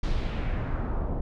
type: noise with low-pass filter sweep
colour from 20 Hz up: brown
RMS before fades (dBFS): -28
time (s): 0.03-1.21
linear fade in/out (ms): 5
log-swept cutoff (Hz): 5100 to 710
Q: 1.5
effects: none